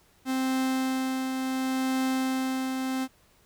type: tone with tremolo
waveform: 45% pulse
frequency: 261.6 Hz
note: C4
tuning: in tune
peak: -24 dBFS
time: 0.25-3.08 s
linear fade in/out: 50 ms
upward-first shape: triangle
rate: 0.7 Hz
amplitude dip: 40%
effects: pink hiss -62 dBFS RMS until 3.45 s